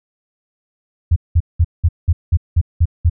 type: tone bursts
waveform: sine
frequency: 83.9 Hz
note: E2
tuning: 31 cents sharp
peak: -8 dBFS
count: 9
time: 1.11-3.098 s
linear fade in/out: 10 ms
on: 52 ms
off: 190 ms
effects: none